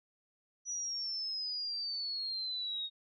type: exponential sweep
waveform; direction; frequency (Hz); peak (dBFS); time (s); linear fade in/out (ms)
sine; down; 5900 to 3729; -35; 0.65-2.9; 50
effects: none